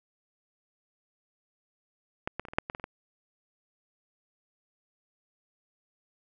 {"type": "clicks", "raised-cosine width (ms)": 0.5, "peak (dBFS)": [-15, -17, -28, -27, -26, -7, -19, -23, -27, -19], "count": 10, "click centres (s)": [2.275, 2.396, 2.452, 2.485, 2.535, 2.585, 2.699, 2.749, 2.798, 2.841], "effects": []}